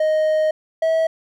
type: tone pair in turn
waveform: triangle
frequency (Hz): 622.3 / 647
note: D#5 / E5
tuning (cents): 0 / -32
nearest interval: minor second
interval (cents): 68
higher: second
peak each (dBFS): -13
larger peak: neither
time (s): 0-0.51 / 0.82-1.07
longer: first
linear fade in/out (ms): 5
effects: none